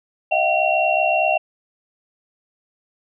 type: tone cluster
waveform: sine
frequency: 625 / 690 / 758 / 2737 Hz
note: D#5 / F5 / F#5 / F7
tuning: +8 / -21 / +42 / -36 cents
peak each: -21 dBFS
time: 0.31-1.38 s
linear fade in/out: 10 ms
effects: none